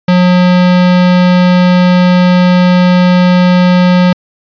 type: tone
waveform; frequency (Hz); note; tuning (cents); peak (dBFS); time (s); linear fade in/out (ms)
square; 180; F#3; -47; -5; 0.08-4.13; 5
effects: resampled to 11025 Hz